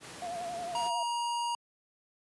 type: noise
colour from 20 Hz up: pink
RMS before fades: -45 dBFS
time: 0-0.91 s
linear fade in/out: 50 ms
type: tone with vibrato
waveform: sine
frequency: 696 Hz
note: F5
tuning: 6 cents flat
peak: -35 dBFS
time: 0.22-1.03 s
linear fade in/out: 2 ms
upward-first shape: sine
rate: 11 Hz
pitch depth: 53 cents each way
type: tone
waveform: square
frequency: 947 Hz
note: A#5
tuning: 27 cents sharp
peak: -31 dBFS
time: 0.75-1.55 s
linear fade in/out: 2 ms
effects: high-pass 150 Hz 12 dB/octave + resampled to 24000 Hz